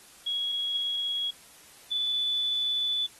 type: tone pair in turn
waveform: sine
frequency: 3322 / 3478 Hz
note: G#7 / A7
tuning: 0 / -21 cents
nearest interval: minor second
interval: 79 cents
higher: second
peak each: -27 / -25 dBFS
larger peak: second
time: 0.26-1.31 / 1.91-3.07 s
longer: second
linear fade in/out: 10 ms
effects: white hiss -53 dBFS RMS until 3.19 s + AAC 32 kbps